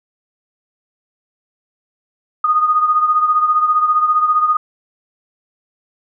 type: beating tone pair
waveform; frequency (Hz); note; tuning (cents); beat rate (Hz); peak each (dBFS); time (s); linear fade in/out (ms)
sine; 1234 / 1249; D#6 / D#6; -15 / +6; 15; -12 / -19; 2.44-4.57; 5
effects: none

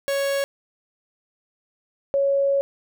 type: tone pair in turn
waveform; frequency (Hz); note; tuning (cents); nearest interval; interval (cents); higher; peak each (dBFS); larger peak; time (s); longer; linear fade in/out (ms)
45% pulse / sine; 555 / 555; C#5 / C#5; +2 / +2; unison; 0; neither; -21 / -17; second; 0.08-0.44 / 2.14-2.61; second; 0
effects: none

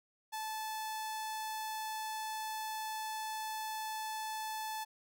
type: tone with notch filter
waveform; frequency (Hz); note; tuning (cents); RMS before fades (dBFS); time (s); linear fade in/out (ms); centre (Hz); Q
sawtooth; 871; A5; -18; -40; 0.32-4.85; 20; 2200; 1.7
effects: none

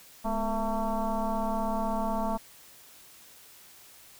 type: tone with frequency modulation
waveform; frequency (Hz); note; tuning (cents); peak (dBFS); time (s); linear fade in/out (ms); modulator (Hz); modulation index
sine; 440; A4; 0; -26; 0.24-2.38; 20; 229; 2.6
effects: white hiss -53 dBFS RMS until 4.19 s

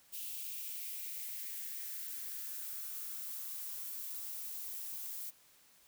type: noise with high-pass filter sweep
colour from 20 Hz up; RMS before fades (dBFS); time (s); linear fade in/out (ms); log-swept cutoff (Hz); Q
violet; -43; 0.12-5.31; 20; 2900 to 640; 3.2
effects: white hiss -65 dBFS RMS until 5.87 s

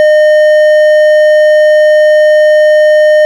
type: tone with hard clipping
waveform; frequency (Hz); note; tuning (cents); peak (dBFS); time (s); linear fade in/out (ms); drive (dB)
triangle; 610; D#5; -34; -4; 0-3.25; 0; 10
effects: none

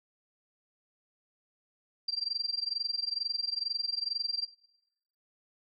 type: tone with amplitude modulation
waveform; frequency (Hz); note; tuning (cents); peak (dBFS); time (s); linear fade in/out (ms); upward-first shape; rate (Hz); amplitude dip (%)
sine; 4723; D8; +9; -27; 2.08-4.46; 5; sine; 22.2; 100
effects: noise-tail reverb RT60 0.8 s tail -18 dB re dry

